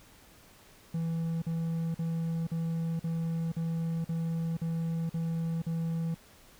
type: tone bursts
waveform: triangle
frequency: 164.81 Hz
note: E3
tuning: in tune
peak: -27 dBFS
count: 10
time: 0.94-6.145 s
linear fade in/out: 5 ms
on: 480 ms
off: 45 ms
effects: pink hiss -57 dBFS RMS until 6.59 s